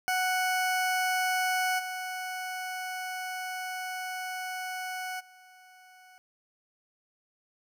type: tone with level steps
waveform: 20% pulse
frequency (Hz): 740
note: F#5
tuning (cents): 0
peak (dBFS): -21 / -29 / -48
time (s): 0.08-6.18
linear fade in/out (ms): 0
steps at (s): 1.78 / 5.19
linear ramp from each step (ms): 20
effects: none